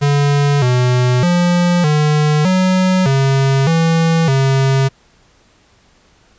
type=tone with pitch steps; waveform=square; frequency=143.2 / 124.8 / 175.7 / 150.7 / 185.7 / 135.7 / 164.4 / 134.9 Hz; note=D3 / B2 / F3 / D3 / F#3 / C#3 / E3 / C#3; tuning=-43 / +19 / +11 / +45 / +7 / -36 / -4 / -47 cents; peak=-11 dBFS; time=0.01-4.89 s; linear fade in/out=20 ms; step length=610 ms; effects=pink hiss -52 dBFS RMS until 6.38 s + resampled to 16000 Hz